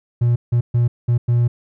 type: tone bursts at uneven times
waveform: triangle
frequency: 119.8 Hz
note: A#2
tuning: 48 cents sharp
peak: -10 dBFS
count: 5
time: 0.21-0.36 / 0.52-0.61 / 0.74-0.88 / 1.08-1.18 / 1.28-1.48 s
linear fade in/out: 10 ms
effects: tanh soft clip ceiling -6 dBFS